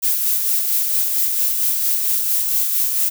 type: noise with tremolo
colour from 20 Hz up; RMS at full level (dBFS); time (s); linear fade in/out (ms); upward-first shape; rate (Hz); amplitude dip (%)
violet; -17; 0.02-3.1; 20; sine; 4.4; 35
effects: none